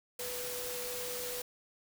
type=tone in noise; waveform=sine; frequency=493.9 Hz; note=B4; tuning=in tune; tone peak=-41 dBFS; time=0.19-1.42 s; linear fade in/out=5 ms; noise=white; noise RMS=-40 dBFS; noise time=0.19-1.42 s; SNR=-4 dB; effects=none